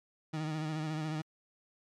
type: tone with vibrato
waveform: 30% pulse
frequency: 155.56 Hz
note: D#3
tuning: in tune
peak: -31 dBFS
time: 0.33-1.22 s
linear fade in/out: 10 ms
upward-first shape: sine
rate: 14 Hz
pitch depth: 42 cents each way
effects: low-pass 6000 Hz 12 dB/octave + MP3 96 kbps